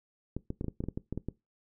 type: clicks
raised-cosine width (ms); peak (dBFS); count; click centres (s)
3; -21; 12; 0.366 / 0.504 / 0.611 / 0.644 / 0.683 / 0.805 / 0.839 / 0.886 / 0.975 / 1.126 / 1.176 / 1.286
effects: noise-tail reverb RT60 0.2 s tail -20 dB re dry